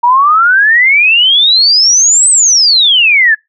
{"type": "exponential two-way sweep", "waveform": "sine", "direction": "up then down", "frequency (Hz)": [936, 8320, 1688], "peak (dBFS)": -4, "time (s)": [0.03, 3.35], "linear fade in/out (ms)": 10, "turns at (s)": 2.3, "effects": ["noise-tail reverb RT60 0.2 s tail -26 dB re dry"]}